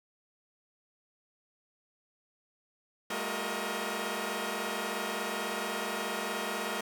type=tone cluster; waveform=10% pulse; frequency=202.4 / 227 / 360.1 / 470.5 / 635 Hz; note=G#3 / A#3 / F#4 / A#4 / D#5; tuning=-44 / -46 / -47 / +16 / +35 cents; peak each=-31 dBFS; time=3.1-6.81 s; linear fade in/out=5 ms; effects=none